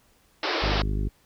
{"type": "band-pass noise", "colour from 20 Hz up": "pink", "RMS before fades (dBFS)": -27, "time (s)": [0.43, 0.82], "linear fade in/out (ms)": 2, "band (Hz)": [290, 5300], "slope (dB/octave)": 96}
{"type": "harmonic tone", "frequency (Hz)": 51, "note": "G#1", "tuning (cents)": -31, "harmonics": [1, 2, 3, 4, 5, 6, 7, 8], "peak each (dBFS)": [-25, -31, -35, -37, -39, -41, -42, -43], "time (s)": [0.62, 1.09], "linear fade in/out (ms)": 10}
{"effects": ["pink hiss -62 dBFS RMS until 1.25 s"]}